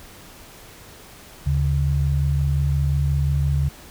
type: tone pair together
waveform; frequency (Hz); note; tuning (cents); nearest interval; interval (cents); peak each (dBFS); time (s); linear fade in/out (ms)
sine; 74.29 / 140; D2 / C#3; +20 / +18; major seventh; 1098; -20; 1.46-3.69; 10
effects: pink hiss -44 dBFS RMS until 3.9 s